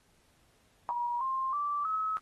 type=tone with pitch steps; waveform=sine; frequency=958 / 1056.8 / 1165.9 / 1286.2 Hz; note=A#5 / C6 / D6 / E6; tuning=+47 / +17 / -13 / -43 cents; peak=-29 dBFS; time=0.89-2.17 s; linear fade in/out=0 ms; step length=320 ms; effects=pink hiss -68 dBFS RMS until 2.21 s + AAC 32 kbps